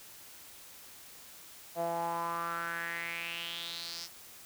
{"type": "tone with band-pass filter sweep", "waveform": "sawtooth", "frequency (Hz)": 168.8, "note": "E3", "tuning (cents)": 41, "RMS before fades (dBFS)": -37, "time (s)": [1.75, 4.09], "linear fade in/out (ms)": 50, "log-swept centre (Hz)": [650, 5400], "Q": 5.1, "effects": ["white hiss -52 dBFS RMS until 4.45 s"]}